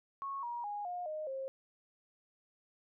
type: tone with pitch steps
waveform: sine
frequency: 1100 / 952.1 / 824.1 / 713.3 / 617.4 / 534.3 Hz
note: C#6 / A#5 / G#5 / F5 / D#5 / C5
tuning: -14 / +36 / -14 / +36 / -14 / +36 cents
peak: -37 dBFS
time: 0.22-1.48 s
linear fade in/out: 0 ms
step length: 210 ms
effects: none